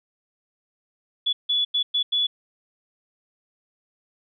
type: tone bursts at uneven times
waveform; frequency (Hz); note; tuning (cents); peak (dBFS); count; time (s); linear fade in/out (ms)
sine; 3423; A7; -48; -19; 5; 1.26-1.33 / 1.49-1.65 / 1.74-1.83 / 1.94-2.03 / 2.12-2.27; 10
effects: none